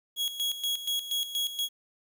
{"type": "tone with tremolo", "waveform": "40% pulse", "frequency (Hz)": 3322, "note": "G#7", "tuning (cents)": 0, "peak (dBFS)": -26, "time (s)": [0.16, 1.69], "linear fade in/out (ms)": 50, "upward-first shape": "square", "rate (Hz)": 4.2, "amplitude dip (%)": 70, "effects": ["10-bit"]}